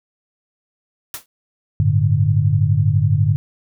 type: noise with exponential decay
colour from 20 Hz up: white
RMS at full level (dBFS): -24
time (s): 1.14-1.26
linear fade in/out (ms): 2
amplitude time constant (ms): 25
type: chord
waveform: sine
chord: G suspended second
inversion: none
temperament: equal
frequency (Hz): 98 / 110 / 146.83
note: G2 / A2 / D3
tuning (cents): 0 / 0 / 0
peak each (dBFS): -17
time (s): 1.8-3.36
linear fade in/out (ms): 0
effects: none

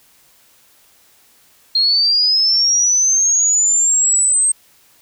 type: linear sweep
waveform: sine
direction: up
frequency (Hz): 4198 to 8372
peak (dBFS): -11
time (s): 1.75-4.52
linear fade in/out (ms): 5
effects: white hiss -52 dBFS RMS until 5.01 s

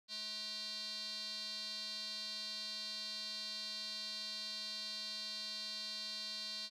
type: tone with band-pass filter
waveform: square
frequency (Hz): 213.8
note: A3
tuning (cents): -49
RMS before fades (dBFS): -44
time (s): 0.08-6.7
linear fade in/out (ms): 50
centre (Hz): 4300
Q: 7.8
effects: none

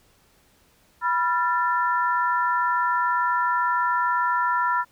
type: tone cluster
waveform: sine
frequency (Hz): 981 / 1373 / 1766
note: B5 / F6 / A6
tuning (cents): -12 / -30 / +6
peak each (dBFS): -22 / -24 / -29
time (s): 1.01-4.85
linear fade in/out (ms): 50
effects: pink hiss -60 dBFS RMS until 4.91 s

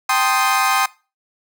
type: chord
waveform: 30% pulse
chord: A half-diminished seventh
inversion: third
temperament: equal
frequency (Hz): 784 / 880 / 1046.5 / 1244.5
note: G5 / A5 / C6 / Eb6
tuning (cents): 0 / 0 / 0 / 0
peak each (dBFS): -17 / -23 / -17 / -17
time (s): 0.09-0.86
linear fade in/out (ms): 5
effects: noise-tail reverb RT60 0.3 s tail -20 dB re dry

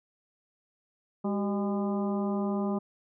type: harmonic tone with a mistuned harmonic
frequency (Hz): 203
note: G#3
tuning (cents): -39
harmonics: 1 / 2 / 3 / 4 / 5 / 6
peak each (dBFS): -28 / -34 / -38 / -40 / -42 / -44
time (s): 1.24-2.79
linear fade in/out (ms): 10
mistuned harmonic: 2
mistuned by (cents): -87
effects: none

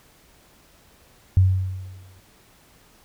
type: tone with exponential decay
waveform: sine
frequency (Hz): 93.7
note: F#2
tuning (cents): +22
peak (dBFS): -10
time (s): 1.37-2.2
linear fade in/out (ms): 0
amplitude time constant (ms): 180
effects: pink hiss -55 dBFS RMS until 3.04 s

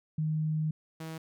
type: tone pair in turn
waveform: sine / sawtooth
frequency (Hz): 155.56 / 160.67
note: D#3 / E3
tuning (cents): 0 / -44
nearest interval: minor second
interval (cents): 56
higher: second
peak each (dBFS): -27 / -34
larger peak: first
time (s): 0.18-0.71 / 1-1.18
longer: first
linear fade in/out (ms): 5
effects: none

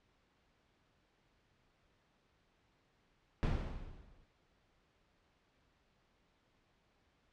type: noise with exponential decay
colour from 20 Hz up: brown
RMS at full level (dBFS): -29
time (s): 3.43-4.26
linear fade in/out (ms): 0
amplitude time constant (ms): 180
effects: pink hiss -74 dBFS RMS until 7.32 s + low-pass 4000 Hz 12 dB/octave

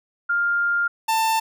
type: tone pair in turn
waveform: sine / 45% pulse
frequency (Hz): 1402 / 890.9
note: F6 / A5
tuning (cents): +6 / +21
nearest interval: minor sixth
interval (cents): 785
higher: first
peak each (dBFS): -18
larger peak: neither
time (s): 0.29-0.88 / 1.08-1.4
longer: first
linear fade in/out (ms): 10
effects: none

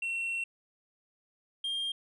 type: tone pair in turn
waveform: sine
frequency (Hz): 2718 / 3208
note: F7 / G7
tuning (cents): -48 / +39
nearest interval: minor third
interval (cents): 287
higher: second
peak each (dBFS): -28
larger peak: neither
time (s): 0.02-0.44 / 1.64-1.92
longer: first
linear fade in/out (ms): 5
effects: tanh soft clip ceiling -30 dBFS

